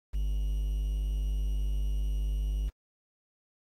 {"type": "tone with quantisation", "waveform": "triangle", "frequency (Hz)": 50.3, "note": "G1", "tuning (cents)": 45, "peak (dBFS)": -25, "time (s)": [0.13, 2.7], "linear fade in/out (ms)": 20, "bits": 9, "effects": ["AAC 48 kbps"]}